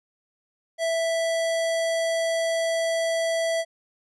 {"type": "tone", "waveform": "square", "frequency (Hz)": 659.3, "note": "E5", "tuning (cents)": 0, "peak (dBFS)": -23, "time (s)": [0.78, 3.65], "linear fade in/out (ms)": 50, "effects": ["resampled to 24000 Hz"]}